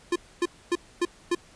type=tone bursts; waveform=square; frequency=349.2 Hz; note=F4; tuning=in tune; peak=-22 dBFS; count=5; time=0.12-1.35 s; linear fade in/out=5 ms; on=38 ms; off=260 ms; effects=pink hiss -54 dBFS RMS until 1.55 s + resampled to 22050 Hz